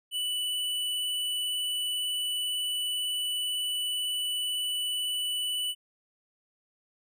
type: tone with vibrato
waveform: square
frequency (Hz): 2972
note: F#7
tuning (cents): +7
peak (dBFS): -29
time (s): 0.11-5.75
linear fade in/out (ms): 50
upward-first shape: triangle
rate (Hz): 18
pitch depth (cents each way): 10
effects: none